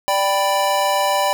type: chord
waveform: square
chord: G major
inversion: second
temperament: equal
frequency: 587.3 / 784 / 987.8 Hz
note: D5 / G5 / B5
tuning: 0 / 0 / 0 cents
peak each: -21 dBFS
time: 0.08-1.33 s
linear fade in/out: 0 ms
effects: none